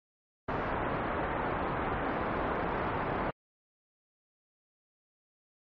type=low-pass noise; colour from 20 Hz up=white; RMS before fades=-32 dBFS; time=0.48-3.31 s; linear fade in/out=10 ms; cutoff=1200 Hz; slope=12 dB/octave; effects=low-pass 2000 Hz 12 dB/octave + MP3 32 kbps